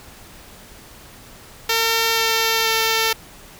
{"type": "tone with pitch steps", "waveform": "5% pulse", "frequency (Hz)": [453.9, 451, 448.2], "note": ["A#4", "A4", "A4"], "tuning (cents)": [-46, 43, 32], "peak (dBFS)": -5, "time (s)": [1.69, 3.13], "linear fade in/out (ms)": 5, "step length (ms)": 480, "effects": ["pink hiss -43 dBFS RMS until 3.59 s"]}